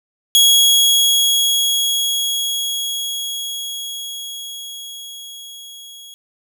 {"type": "tone with level ramp", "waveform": "sawtooth", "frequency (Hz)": 3322, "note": "G#7", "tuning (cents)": 0, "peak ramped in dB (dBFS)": [-5, -33], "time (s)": [0.35, 6.14], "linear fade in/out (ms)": 0, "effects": []}